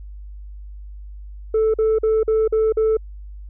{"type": "tone bursts", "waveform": "sine", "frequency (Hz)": 439.3, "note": "A4", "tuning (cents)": -3, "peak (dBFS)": -12, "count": 6, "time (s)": [1.54, 2.97], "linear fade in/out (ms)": 5, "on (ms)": 200, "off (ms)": 46, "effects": ["tanh soft clip ceiling -13 dBFS", "added 50 Hz sine -33 dBFS peak until 3.49 s"]}